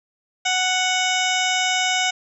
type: harmonic tone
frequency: 740 Hz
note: F#5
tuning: in tune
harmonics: 1 / 2 / 3 / 4 / 5 / 7 / 8 / 9 / 10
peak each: -24 / -27 / -24 / -25 / -28 / -32 / -31 / -32 / -32 dBFS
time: 0.45-2.11 s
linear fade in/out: 10 ms
effects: none